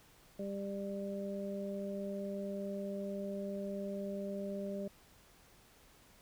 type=harmonic tone; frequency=198.3 Hz; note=G3; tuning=20 cents sharp; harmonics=1 / 2 / 3; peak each=-40 / -44 / -42 dBFS; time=0.39-4.88 s; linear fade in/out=5 ms; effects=pink hiss -63 dBFS RMS until 6.21 s